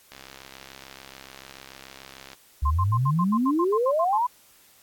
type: click train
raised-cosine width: 0.2 ms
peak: -24 dBFS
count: 149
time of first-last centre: 0.12-2.332 s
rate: 66.9 Hz
type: exponential sweep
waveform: sine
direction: up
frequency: 66 to 1021 Hz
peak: -20 dBFS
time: 2.62-4.27 s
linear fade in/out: 10 ms
type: tone bursts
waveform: sine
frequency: 1051 Hz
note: C6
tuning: 7 cents sharp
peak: -23 dBFS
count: 12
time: 2.65-4.182 s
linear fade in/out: 10 ms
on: 58 ms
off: 76 ms
effects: white hiss -56 dBFS RMS until 4.82 s + AAC 64 kbps